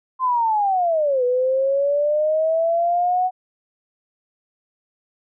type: linear two-way sweep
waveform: sine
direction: down then up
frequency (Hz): 1046.5 to 490.1 to 744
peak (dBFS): -16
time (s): 0.19-3.31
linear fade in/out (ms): 50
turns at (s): 1.24
effects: none